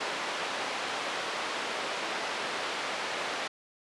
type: band-pass noise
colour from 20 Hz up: pink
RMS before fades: -34 dBFS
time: 0-3.48 s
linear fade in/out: 10 ms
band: 520 to 3900 Hz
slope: 12 dB/octave
effects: resampled to 24000 Hz